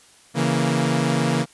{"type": "chord", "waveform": "sawtooth", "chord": "A# diminished", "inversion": "first", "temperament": "equal", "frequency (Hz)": [138.59, 164.81, 233.1], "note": ["C#3", "E3", "A#3"], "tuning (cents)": [0, 0, 0], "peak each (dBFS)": -19, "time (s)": [0.34, 1.46], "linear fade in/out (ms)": 50, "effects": ["white hiss -52 dBFS RMS until 1.53 s", "resampled to 24000 Hz"]}